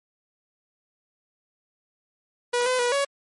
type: tone with pitch steps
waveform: sawtooth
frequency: 485.6 / 508 / 485.9 / 560 Hz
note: B4 / B4 / B4 / C#5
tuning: -29 / +49 / -28 / +18 cents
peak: -17 dBFS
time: 2.53-3.05 s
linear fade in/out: 10 ms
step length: 130 ms
effects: MP3 48 kbps